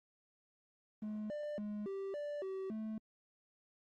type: tone with pitch steps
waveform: triangle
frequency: 212.7 / 594 / 208.9 / 390.4 / 586 / 382.5 / 218.2 Hz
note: G#3 / D5 / G#3 / G4 / D5 / G4 / A3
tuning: +42 / +20 / +10 / -7 / -4 / -42 / -14 cents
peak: -37 dBFS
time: 1.02-2.98 s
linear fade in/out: 2 ms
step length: 280 ms
effects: Opus 24 kbps